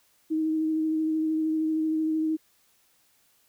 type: tone with vibrato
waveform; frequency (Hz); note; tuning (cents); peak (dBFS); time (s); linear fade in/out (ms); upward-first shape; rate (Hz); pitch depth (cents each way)
sine; 315.2; D#4; +23; -23; 0.3-2.37; 20; sine; 13; 16
effects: white hiss -65 dBFS RMS until 3.48 s